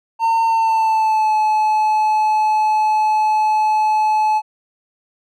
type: tone with pitch glide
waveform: triangle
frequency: 908 to 860 Hz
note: A#5 to A5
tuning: -46 to -40 cents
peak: -11 dBFS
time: 0.19-4.42 s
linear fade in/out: 50 ms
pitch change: -94 cents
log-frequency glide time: 0.45-1.35 s
effects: none